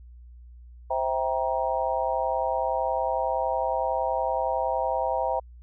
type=chord; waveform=sine; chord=C dominant seventh; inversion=none; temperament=just; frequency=523.3 / 654.1 / 784.9 / 941.9 Hz; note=C5 / E5 / G5 / Bb5; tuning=0 / -14 / +2 / +18 cents; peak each=-29 dBFS; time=0.9-5.4 s; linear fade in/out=10 ms; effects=added 60 Hz sine -44 dBFS peak until 5.62 s